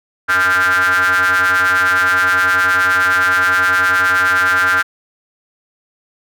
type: ring-modulated tone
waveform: square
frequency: 92.2 Hz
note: F#2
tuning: 6 cents flat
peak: -9 dBFS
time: 0.28-4.83 s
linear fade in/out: 20 ms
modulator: 1480 Hz
effects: none